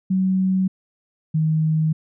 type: tone pair in turn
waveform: sine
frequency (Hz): 188.2 / 157.27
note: F#3 / D#3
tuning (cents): +30 / +19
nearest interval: minor third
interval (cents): 311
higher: first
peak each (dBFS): -16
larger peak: neither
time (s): 0.1-0.68 / 1.34-1.93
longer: second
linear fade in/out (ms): 10
effects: none